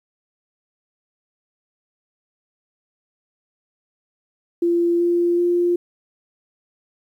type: tone with pitch steps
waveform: sine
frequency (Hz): 343.3 / 346.5 / 349.7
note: F4 / F4 / F4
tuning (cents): -30 / -14 / +2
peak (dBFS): -15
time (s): 4.62-5.76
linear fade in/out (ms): 5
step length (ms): 380
effects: 9-bit